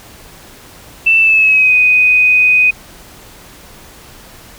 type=tone with pitch glide; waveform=sine; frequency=2661 to 2497 Hz; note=E7 to D#7; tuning=+16 to +6 cents; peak=-6 dBFS; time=1.06-2.71 s; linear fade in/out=10 ms; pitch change=-110 cents; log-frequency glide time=1.19-1.74 s; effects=pink hiss -38 dBFS RMS until 4.58 s